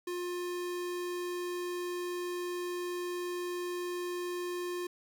square tone, 354.6 Hz, F4, 26 cents sharp, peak -35 dBFS, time 0.07-4.87 s, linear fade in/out 5 ms, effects 11-bit

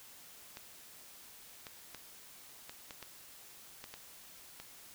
clicks, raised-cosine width 0.2 ms, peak -28 dBFS, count 9, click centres 0.571 / 1.668 / 1.947 / 2.695 / 2.908 / 3.027 / 3.841 / 3.94 / 4.6 s, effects white hiss -55 dBFS RMS until 4.94 s

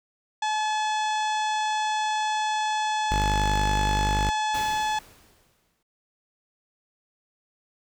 harmonic tone, 858 Hz, A5, 44 cents flat, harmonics 1 / 2 / 3 / 4 / 5 / 6 / 7 / 8 / 9 / 10, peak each -24 / -33 / -38 / -35 / -43 / -46 / -42 / -46 / -46 / -53 dBFS, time 0.42-4.99 s, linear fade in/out 5 ms
sawtooth tone, 50.5 Hz, G#1, 48 cents flat, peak -20 dBFS, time 3.11-4.3 s, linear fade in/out 0 ms
pink noise with exponential decay, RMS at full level -35 dBFS, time 4.54-5.83 s, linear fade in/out 5 ms, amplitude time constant 280 ms
effects none

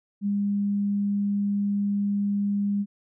sine tone, 202.3 Hz, G#3, 45 cents flat, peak -22 dBFS, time 0.21-2.86 s, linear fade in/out 50 ms, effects none

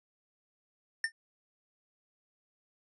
square tone with exponential decay, 1809 Hz, A6, 48 cents sharp, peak -25 dBFS, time 1.04-1.12 s, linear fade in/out 2 ms, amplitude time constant 16 ms, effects resampled to 24000 Hz

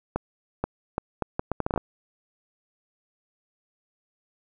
accelerating click train, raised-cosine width 1 ms, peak -11 dBFS, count 12, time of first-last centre 0.16-1.777 s, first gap 480 ms, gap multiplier 0.71, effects none

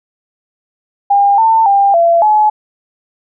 sine tone with pitch steps, 804 / 896 / 797 / 678 / 851 Hz, G5 / A5 / G5 / E5 / G#5, +44 / +31 / +28 / +49 / +42 cents, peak -6 dBFS, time 1.1-2.5 s, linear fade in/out 10 ms, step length 280 ms, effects none

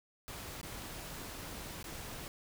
pink noise with dropouts, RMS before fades -45 dBFS, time 0.28-2.28 s, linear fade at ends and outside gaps 0 ms, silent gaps 0.613-0.63 / 1.828-1.842 s, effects none

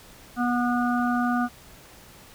harmonic tone, 243.3 Hz, B3, 26 cents flat, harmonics 1 / 3 / 5 / 6, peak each -23 / -28 / -30 / -31 dBFS, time 0.36-1.49 s, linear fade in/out 50 ms, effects pink hiss -49 dBFS RMS until 2.34 s

